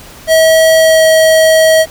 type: tone with pitch glide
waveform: square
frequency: 643 to 638.9 Hz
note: E5 to D#5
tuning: -43 to +46 cents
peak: -5 dBFS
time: 0.27-1.86 s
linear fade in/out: 50 ms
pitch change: -11 cents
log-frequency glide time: 0.77-1.04 s
effects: pink hiss -34 dBFS RMS until 1.9 s